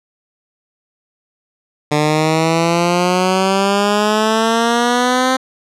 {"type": "exponential sweep", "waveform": "10% pulse", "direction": "up", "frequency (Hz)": [148.4, 261.6], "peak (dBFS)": -4, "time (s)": [1.91, 5.37], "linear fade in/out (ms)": 10, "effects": ["low-pass 8000 Hz 12 dB/octave"]}